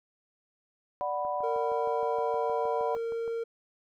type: chord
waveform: sine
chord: B minor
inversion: first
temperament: equal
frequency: 587.3 / 740 / 987.8 Hz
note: D5 / F#5 / B5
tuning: 0 / 0 / 0 cents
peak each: -33 dBFS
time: 1.01-2.95 s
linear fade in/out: 0 ms
type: click train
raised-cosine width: 1 ms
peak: -33 dBFS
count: 14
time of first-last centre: 1.25-3.278 s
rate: 6.41 Hz
type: tone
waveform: triangle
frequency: 460.2 Hz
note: A#4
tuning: 22 cents flat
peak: -28 dBFS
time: 1.43-3.44 s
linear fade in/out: 10 ms
effects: none